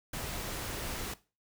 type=noise; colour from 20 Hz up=pink; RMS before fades=-38 dBFS; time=0.13-1.14 s; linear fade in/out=5 ms; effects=noise-tail reverb RT60 0.3 s tail -17 dB re dry